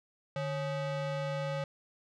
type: ring-modulated tone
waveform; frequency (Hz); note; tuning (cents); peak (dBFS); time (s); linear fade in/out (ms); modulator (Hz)
square; 349.5; F4; +1; -30; 0.36-1.64; 2; 200
effects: low-pass 4000 Hz 12 dB/octave